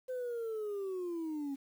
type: linear sweep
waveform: sine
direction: down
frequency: 516 to 270 Hz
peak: -33 dBFS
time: 0.08-1.56 s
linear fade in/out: 20 ms
effects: tanh soft clip ceiling -34 dBFS + 10-bit